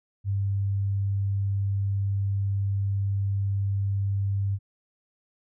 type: tone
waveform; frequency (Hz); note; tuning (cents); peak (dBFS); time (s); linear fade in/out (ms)
sine; 99; G2; +18; -23; 0.24-4.59; 50
effects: none